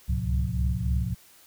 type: tone cluster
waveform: sine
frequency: 66.2 / 69.7 / 106.9 / 126 / 176.8 Hz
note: C2 / C#2 / A2 / B2 / F3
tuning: +21 / +10 / -49 / +35 / +22 cents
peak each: -28 / -28 / -31 / -32 / -33 dBFS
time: 0.08-1.15 s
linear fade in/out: 20 ms
effects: white hiss -55 dBFS RMS until 1.46 s